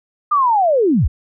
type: linear sweep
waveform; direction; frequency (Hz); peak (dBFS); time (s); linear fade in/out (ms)
sine; down; 1228 to 38.89; -11; 0.31-1.08; 10
effects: none